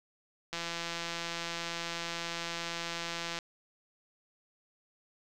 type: click train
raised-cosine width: 0.2 ms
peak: -19 dBFS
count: 484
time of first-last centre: 0.53-3.388 s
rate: 169 Hz
effects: 10-bit